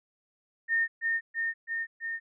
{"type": "tone with echo", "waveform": "sine", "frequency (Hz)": 1827, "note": "A#6", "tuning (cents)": -35, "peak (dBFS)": -23, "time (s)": [0.68, 0.88], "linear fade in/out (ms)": 50, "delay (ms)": 330, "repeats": 4, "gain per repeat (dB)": -2, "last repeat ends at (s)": 2.2, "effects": []}